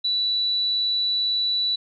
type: tone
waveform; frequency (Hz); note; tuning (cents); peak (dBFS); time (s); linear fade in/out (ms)
sine; 3951; B7; 0; -20; 0.04-1.76; 10
effects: none